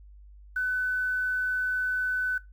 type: tone with quantisation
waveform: sine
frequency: 1504 Hz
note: F#6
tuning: 28 cents sharp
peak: -25 dBFS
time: 0.56-2.38 s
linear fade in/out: 5 ms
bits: 9
effects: noise-tail reverb RT60 0.2 s tail -19 dB re dry + added 50 Hz sine -47 dBFS peak until 2.52 s